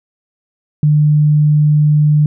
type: tone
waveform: sine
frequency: 150 Hz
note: D3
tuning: 37 cents sharp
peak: -7 dBFS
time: 0.83-2.26 s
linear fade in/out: 2 ms
effects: none